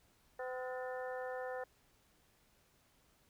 harmonic tone with a mistuned harmonic, 254.7 Hz, C4, 46 cents flat, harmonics 2 / 3 / 4 / 5 / 6 / 7, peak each -41 / -46 / -53 / -56 / -52 / -50 dBFS, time 0.39-1.64 s, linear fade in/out 5 ms, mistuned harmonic 6, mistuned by -95 cents, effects pink hiss -71 dBFS RMS until 3.29 s

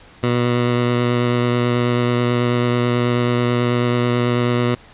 15% pulse tone with vibrato, 121.5 Hz, B2, 28 cents flat, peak -9 dBFS, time 0.23-4.75 s, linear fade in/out 5 ms, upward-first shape triangle, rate 9.2 Hz, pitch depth 15 cents each way, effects pink hiss -45 dBFS RMS until 4.93 s + resampled to 8000 Hz

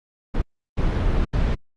brown noise bursts at uneven times, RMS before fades -20 dBFS, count 3, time 0.34-0.42 / 0.77-1.25 / 1.33-1.55 s, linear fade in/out 10 ms, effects low-pass 4000 Hz 12 dB/octave + Opus 32 kbps

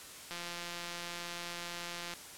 click train, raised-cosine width 0.2 ms, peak -24 dBFS, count 317, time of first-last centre 0.31-2.137 s, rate 173 Hz, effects white hiss -49 dBFS RMS until 2.37 s + low-pass 11000 Hz 12 dB/octave

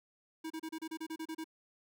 square tone bursts, 320 Hz, D#4, 49 cents sharp, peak -39 dBFS, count 11, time 0.44-1.443 s, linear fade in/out 10 ms, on 63 ms, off 31 ms, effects none

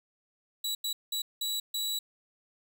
sawtooth tone bursts at uneven times, 3915 Hz, B7, 16 cents flat, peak -27 dBFS, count 5, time 0.64-0.75 / 0.84-0.93 / 1.12-1.22 / 1.41-1.6 / 1.74-1.99 s, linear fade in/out 5 ms, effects none

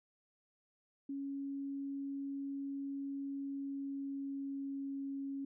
sine tone with pitch glide, 277.2 to 275.3 Hz, C#4 to C#4, 0 to -12 cents, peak -38 dBFS, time 1.09-5.45 s, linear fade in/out 5 ms, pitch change -12 cents, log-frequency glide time 3.26-5 s, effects none

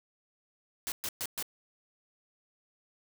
white noise bursts, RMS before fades -35 dBFS, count 4, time 0.87-1.426 s, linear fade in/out 0 ms, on 49 ms, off 120 ms, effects none

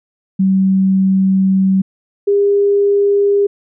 sine tone pair in turn, 191.1 / 403.5 Hz, G3 / G#4, -44 / -50 cents, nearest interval octave + minor second, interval 1294 cents, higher second, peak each -9 dBFS, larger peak neither, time 0.39-1.82 / 2.27-3.47 s, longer first, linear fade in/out 10 ms, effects none

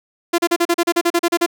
sawtooth tone bursts, 343.1 Hz, F4, 31 cents flat, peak -9 dBFS, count 13, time 0.33-1.463 s, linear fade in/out 10 ms, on 53 ms, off 37 ms, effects none

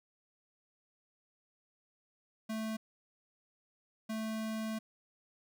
square tone bursts at uneven times, 220 Hz, A3, in tune, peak -36 dBFS, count 2, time 2.49-2.77 / 4.09-4.79 s, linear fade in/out 10 ms, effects 13-bit

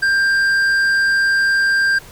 sine tone with tanh clipping, 1588 Hz, G6, 22 cents sharp, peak -14 dBFS, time 0.02-1.99 s, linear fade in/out 10 ms, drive 8 dB, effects pink hiss -41 dBFS RMS until 2.11 s

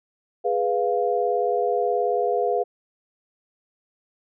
sine chord, F diminished, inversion first, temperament equal, 415.3 / 493.9 / 698.5 Hz, Ab4 / Cb5 / F5, 0 / 0 / 0 cents, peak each -24 dBFS, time 0.44-2.64 s, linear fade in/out 20 ms, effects none

